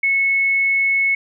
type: tone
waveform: sine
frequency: 2197 Hz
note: C#7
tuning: 16 cents flat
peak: -14 dBFS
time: 0.03-1.15 s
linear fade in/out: 5 ms
effects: none